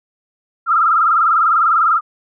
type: tone with vibrato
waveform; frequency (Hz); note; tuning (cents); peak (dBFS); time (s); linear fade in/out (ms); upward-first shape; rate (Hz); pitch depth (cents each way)
sine; 1294; E6; -32; -10; 0.66-2.01; 50; sine; 20; 120
effects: none